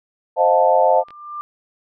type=chord; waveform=sine; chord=F dominant seventh; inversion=second; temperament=equal with one note detuned; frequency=523.3 / 622.3 / 708.6 / 880 Hz; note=C5 / Eb5 / F5 / A5; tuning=0 / 0 / +25 / 0 cents; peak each=-17 dBFS; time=0.36-1.04 s; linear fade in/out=50 ms
type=tone with exponential growth; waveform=sine; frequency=1191 Hz; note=D6; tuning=24 cents sharp; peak=-24 dBFS; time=0.67-1.41 s; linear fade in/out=0 ms; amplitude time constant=160 ms
type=clicks; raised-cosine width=0.3 ms; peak=-27 dBFS; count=2; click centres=1.085 / 1.106 s
effects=none